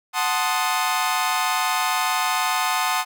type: chord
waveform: sawtooth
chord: F# diminished seventh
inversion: none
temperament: equal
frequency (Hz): 740 / 880 / 1046.5 / 1244.5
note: F#5 / A5 / C6 / Eb6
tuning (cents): 0 / 0 / 0 / 0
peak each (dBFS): -22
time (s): 0.13-3.05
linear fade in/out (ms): 50
effects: none